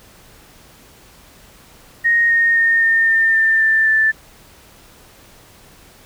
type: tone with pitch steps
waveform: sine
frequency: 1864.7 / 1849.7 / 1834.8 / 1820 / 1805.3 / 1790.8 / 1776.4 / 1762.1 Hz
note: A#6 / A#6 / A#6 / A#6 / A6 / A6 / A6 / A6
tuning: 0 / -14 / -28 / -42 / +44 / +30 / +16 / +2 cents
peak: -11 dBFS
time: 2.04-4.12 s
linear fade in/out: 20 ms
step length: 260 ms
effects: pink hiss -46 dBFS RMS until 6.05 s